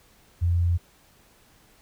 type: tone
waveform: sine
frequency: 86.4 Hz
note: F2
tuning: 18 cents flat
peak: -19 dBFS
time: 0.41-0.78 s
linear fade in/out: 20 ms
effects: pink hiss -58 dBFS RMS until 1.81 s